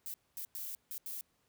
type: noise bursts at uneven times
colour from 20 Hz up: violet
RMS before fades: -42 dBFS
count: 5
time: 0.06-0.14 / 0.37-0.45 / 0.55-0.75 / 0.91-0.98 / 1.06-1.21 s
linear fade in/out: 0 ms
effects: pink hiss -75 dBFS RMS until 1.48 s + high-pass 60 Hz 12 dB/octave